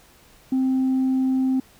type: tone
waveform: sine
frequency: 261.6 Hz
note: C4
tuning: in tune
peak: -16 dBFS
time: 0.52-1.6 s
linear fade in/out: 5 ms
effects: tanh soft clip ceiling -16 dBFS + pink hiss -53 dBFS RMS until 1.79 s